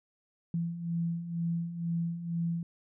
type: beating tone pair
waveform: sine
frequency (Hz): 167.1 / 169.2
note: E3 / E3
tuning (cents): +24 / +45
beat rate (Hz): 2.1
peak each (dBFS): -37 / -31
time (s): 0.54-2.63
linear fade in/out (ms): 2
effects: none